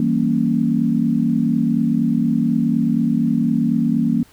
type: chord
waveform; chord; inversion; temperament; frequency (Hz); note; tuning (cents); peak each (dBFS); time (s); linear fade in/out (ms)
sine; E diminished seventh; none; equal with one note detuned; 164.81 / 194.08 / 233.1 / 277.2; E3 / G3 / Bb3 / Db4; 0 / -17 / 0 / 0; -22 / -23 / -17 / -22; 0-4.23; 2
effects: pink hiss -51 dBFS RMS until 4.32 s